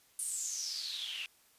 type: noise with band-pass filter sweep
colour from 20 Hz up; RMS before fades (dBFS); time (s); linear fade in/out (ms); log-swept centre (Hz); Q
white; -39; 0.19-1.26; 0; 9500 to 2600; 8.4
effects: white hiss -66 dBFS RMS until 1.58 s + resampled to 32000 Hz